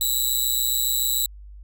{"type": "tone with amplitude modulation", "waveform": "10% pulse", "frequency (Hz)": 3909, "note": "B7", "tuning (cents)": -19, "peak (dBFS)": -9, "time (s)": [0.01, 1.26], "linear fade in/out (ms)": 2, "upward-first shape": "sine", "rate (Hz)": 127, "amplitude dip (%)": 85, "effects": ["added 50 Hz sine -39 dBFS peak until 1.63 s"]}